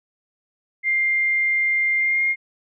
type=tone with pitch glide; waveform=sine; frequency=2100 to 2128 Hz; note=C7 to C7; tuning=+6 to +29 cents; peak=-17 dBFS; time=0.83-2.36 s; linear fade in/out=50 ms; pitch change=+23 cents; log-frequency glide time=1.96-2.23 s; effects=none